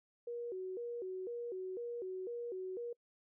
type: tone with vibrato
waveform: sine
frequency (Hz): 421.3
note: G#4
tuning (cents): +25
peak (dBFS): -39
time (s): 0.27-2.93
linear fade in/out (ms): 5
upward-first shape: square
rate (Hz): 2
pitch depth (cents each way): 210
effects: noise-tail reverb RT60 0.1 s tail -26 dB re dry